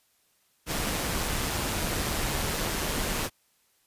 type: noise with amplitude modulation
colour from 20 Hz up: pink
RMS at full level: -28 dBFS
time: 0.66-3.3 s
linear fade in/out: 50 ms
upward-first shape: sine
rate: 152 Hz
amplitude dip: 30%
effects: white hiss -68 dBFS RMS until 3.86 s + resampled to 32000 Hz